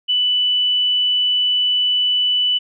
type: tone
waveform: sine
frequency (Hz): 2980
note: F#7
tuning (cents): +12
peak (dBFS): -14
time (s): 0.08-2.59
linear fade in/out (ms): 20
effects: none